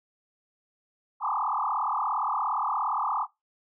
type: tone with frequency modulation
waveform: sine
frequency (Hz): 1021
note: C6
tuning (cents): -43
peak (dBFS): -25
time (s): 1.2-3.27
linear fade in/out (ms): 50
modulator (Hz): 37.2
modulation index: 5.8
effects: noise-tail reverb RT60 0.2 s tail -20 dB re dry